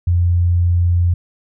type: tone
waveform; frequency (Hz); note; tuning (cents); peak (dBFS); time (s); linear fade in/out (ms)
sine; 87.31; F2; 0; -11; 0.07-1.14; 5
effects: none